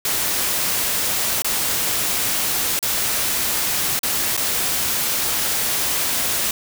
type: noise with dropouts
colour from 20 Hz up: white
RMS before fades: -21 dBFS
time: 0.05-6.51 s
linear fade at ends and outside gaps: 2 ms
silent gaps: 1.421-1.445 / 2.791-2.827 / 3.992-4.032 / 4.367-4.375 s
effects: none